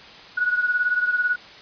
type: beating tone pair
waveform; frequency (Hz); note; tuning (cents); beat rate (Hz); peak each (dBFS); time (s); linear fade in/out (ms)
sine; 1461 / 1479; F#6 / F#6; -22 / -1; 18; -20 / -25; 0.37-1.36; 10
effects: white hiss -43 dBFS RMS until 1.61 s + resampled to 11025 Hz